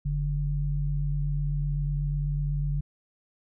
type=tone pair together; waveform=sine; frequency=45.77 / 145.3 Hz; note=F#1 / D3; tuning=-18 / -18 cents; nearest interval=octave + minor sixth; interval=2000 cents; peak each=-28 / -27 dBFS; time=0.05-2.81 s; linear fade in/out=10 ms; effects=none